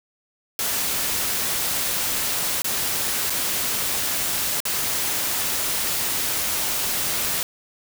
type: noise with dropouts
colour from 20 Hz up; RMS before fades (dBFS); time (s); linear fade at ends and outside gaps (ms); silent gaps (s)
white; -24; 0.59-7.43; 1; 2.62-2.644 / 3.298-3.303 / 4.603-4.653
effects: none